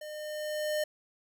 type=tone with level ramp; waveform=square; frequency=607 Hz; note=D#5; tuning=43 cents flat; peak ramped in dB=-41 to -28 dBFS; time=0.01-0.84 s; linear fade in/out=5 ms; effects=none